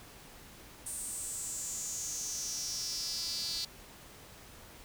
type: tone with high-pass filter sweep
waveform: sawtooth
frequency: 335.2 Hz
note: E4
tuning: 29 cents sharp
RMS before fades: -38 dBFS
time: 0.86-3.65 s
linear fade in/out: 5 ms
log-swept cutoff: 8900 to 4400 Hz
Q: 6.3
effects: pink hiss -53 dBFS RMS until 4.84 s